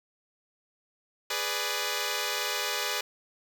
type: chord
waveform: 5% pulse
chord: G# diminished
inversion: none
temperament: equal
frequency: 415.3 / 493.9 / 587.3 Hz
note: G#4 / B4 / D5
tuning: 0 / 0 / 0 cents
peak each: -22 / -21 / -22 dBFS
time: 1.3-3.01 s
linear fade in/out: 5 ms
effects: none